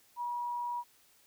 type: tone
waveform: sine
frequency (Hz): 963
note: B5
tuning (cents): -44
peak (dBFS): -33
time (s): 0.16-0.84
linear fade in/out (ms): 50
effects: white hiss -65 dBFS RMS until 1.26 s

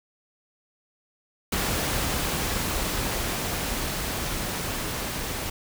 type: noise with level ramp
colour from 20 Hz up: pink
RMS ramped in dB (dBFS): -26 to -31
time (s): 1.52-5.5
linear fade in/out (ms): 5
effects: none

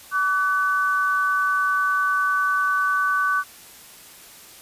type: tone pair together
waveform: sine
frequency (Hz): 1150.1 / 1500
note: D6 / F#6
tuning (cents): -37 / +23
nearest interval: perfect fourth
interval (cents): 460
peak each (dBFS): -21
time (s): 0.11-3.44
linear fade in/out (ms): 50
effects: white hiss -45 dBFS RMS until 4.61 s + resampled to 32000 Hz

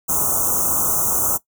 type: band-stop noise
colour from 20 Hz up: white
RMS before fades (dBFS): -19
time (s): 0.08-1.38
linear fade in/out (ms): 20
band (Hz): 1400 to 6000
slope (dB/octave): 96
effects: noise-tail reverb RT60 0.1 s tail -18 dB re dry

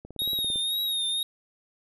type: click train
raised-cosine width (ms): 2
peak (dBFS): -28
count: 10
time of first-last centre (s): 0.05-0.558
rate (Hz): 17.7
type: tone with vibrato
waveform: square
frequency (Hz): 3729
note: A#7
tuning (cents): 0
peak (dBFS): -26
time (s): 0.19-1.23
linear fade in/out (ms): 2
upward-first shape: triangle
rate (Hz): 2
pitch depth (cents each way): 65
effects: none

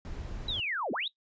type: noise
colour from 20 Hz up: brown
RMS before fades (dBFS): -39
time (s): 0.05-0.6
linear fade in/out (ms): 0
type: linear two-way sweep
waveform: sine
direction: down then up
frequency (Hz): 3972 to 193.5 to 3972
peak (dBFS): -30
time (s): 0.48-1.08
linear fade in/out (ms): 5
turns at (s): 0.92
effects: noise-tail reverb RT60 0.1 s tail -19 dB re dry + resampled to 16000 Hz

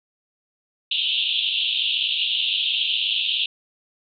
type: band-pass noise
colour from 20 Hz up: white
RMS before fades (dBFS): -23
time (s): 0.91-3.46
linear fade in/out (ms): 5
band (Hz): 2700 to 3700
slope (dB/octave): 96
effects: none

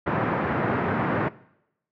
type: band-pass noise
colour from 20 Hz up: pink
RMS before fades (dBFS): -25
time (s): 0.06-1.29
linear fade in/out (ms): 10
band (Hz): 110 to 1800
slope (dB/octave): 24
effects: noise-tail reverb RT60 0.8 s tail -20 dB re dry

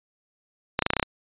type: clicks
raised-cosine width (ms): 0.3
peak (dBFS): -5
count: 8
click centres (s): 0.791 / 0.823 / 0.864 / 0.904 / 0.935 / 0.967 / 0.997 / 1.028
effects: resampled to 8000 Hz

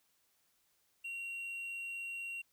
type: tone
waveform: triangle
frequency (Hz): 2748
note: F7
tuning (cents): -29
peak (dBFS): -38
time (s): 1.04-2.42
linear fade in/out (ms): 10
effects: white hiss -75 dBFS RMS until 2.52 s

